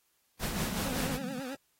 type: noise with tremolo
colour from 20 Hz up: pink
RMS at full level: -34 dBFS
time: 0.39-1.19 s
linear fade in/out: 50 ms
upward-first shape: sine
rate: 5.3 Hz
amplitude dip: 45%
type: band-pass noise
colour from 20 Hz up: pink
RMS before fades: -40 dBFS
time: 0.45-1.4 s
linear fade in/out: 5 ms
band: 150 to 240 Hz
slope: 96 dB/octave
type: tone with vibrato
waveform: 25% pulse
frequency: 261.2 Hz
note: C4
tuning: 3 cents flat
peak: -33 dBFS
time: 0.85-1.55 s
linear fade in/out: 2 ms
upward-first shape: triangle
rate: 9.2 Hz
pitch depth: 130 cents each way
effects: white hiss -73 dBFS RMS until 1.79 s + AAC 48 kbps